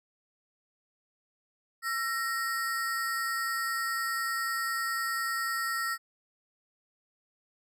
square ring-modulated tone, 1607 Hz, G6, 43 cents sharp, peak -27 dBFS, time 1.82-5.98 s, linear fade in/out 50 ms, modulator 262 Hz, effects none

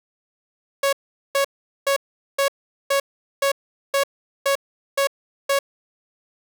sawtooth tone bursts, 554.4 Hz, C#5, in tune, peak -13 dBFS, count 10, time 0.83-5.59 s, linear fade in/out 5 ms, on 98 ms, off 420 ms, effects none

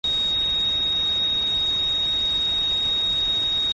sine tone in noise, 3755 Hz, A#7, 12 cents sharp, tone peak -19 dBFS, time 0.04-3.72 s, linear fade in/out 2 ms, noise pink, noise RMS -36 dBFS, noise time 0.04-3.72 s, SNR +14 dB, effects low-pass 7000 Hz 12 dB/octave + MP3 32 kbps

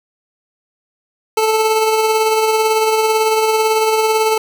25% pulse tone with tremolo, 438.6 Hz, A4, 6 cents flat, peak -7 dBFS, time 1.37-4.38 s, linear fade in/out 5 ms, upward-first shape sine, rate 18 Hz, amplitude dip 35%, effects 7-bit

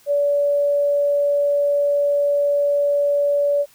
sine tone, 574 Hz, D5, 40 cents flat, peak -15 dBFS, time 0.06-3.66 s, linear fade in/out 50 ms, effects white hiss -53 dBFS RMS until 3.74 s

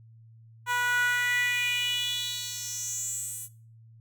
10% pulse tone with high-pass filter sweep, 488.7 Hz, B4, 18 cents flat, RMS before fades -29 dBFS, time 0.66-3.49 s, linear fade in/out 50 ms, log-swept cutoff 1100 to 10000 Hz, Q 4.8, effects noise-tail reverb RT60 0.4 s tail -19 dB re dry + added 113 Hz sine -50 dBFS peak until 4 s

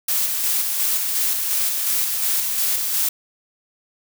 blue noise with tremolo, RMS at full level -20 dBFS, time 0.08-3.09 s, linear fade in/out 5 ms, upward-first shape square, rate 2.8 Hz, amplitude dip 30%, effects none

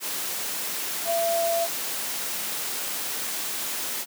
sine tone in noise, 674 Hz, E5, 38 cents sharp, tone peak -22 dBFS, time 1.05-1.68 s, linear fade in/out 50 ms, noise white, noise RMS -30 dBFS, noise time 0-4.06 s, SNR +5 dB, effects high-pass 200 Hz 12 dB/octave

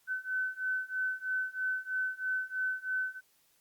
sine beating tone pair, 1516 / 1519.1 Hz, F#6 / F#6, +42 / +45 cents, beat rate 3.1 Hz, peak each -35 / -34 dBFS, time 0.07-3.21 s, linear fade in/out 50 ms, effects white hiss -69 dBFS RMS until 3.6 s + Opus 48 kbps

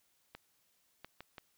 clicks, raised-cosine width 0.3 ms, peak -30 dBFS, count 4, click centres 0.35 / 1.046 / 1.206 / 1.382 s, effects white hiss -74 dBFS RMS until 1.57 s

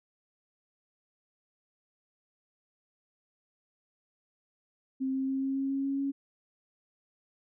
sine tone with pitch steps, 264.5 / 266.2 / 267.9 / 269.6 / 271.3 / 273 / 274.8 / 276.5 Hz, C4 / C4 / C4 / C#4 / C#4 / C#4 / C#4 / C#4, +19 / +30 / +41 / -48 / -37 / -26 / -15 / -4 cents, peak -28 dBFS, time 5-6.12 s, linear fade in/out 20 ms, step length 140 ms, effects none

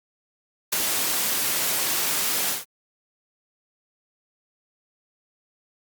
white noise with ADSR envelope, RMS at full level -19 dBFS, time 0.72-2.65 s, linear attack 12 ms, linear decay 4 ms, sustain -5 dB, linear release 160 ms, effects high-pass 150 Hz 12 dB/octave + Opus 48 kbps

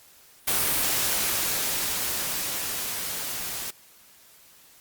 white noise with level ramp, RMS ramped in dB -23 to -33 dBFS, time 0.47-3.71 s, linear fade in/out 10 ms, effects white hiss -54 dBFS RMS until 4.8 s + Opus 48 kbps

